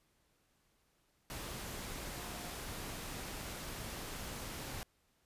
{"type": "tone in noise", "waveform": "sine", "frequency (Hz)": 712, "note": "F5", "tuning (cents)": 33, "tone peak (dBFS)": -54, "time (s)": [2.15, 2.54], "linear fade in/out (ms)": 0, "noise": "pink", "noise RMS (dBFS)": -44, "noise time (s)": [1.3, 4.83], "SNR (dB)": -13, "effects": ["pink hiss -75 dBFS RMS until 5.25 s", "resampled to 32000 Hz"]}